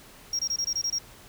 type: tone bursts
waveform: sine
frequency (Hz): 5600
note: F8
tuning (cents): +4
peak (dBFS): -22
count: 8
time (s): 0.33-0.986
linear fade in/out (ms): 5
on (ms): 61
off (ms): 24
effects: tanh soft clip ceiling -24 dBFS + pink hiss -50 dBFS RMS until 1.28 s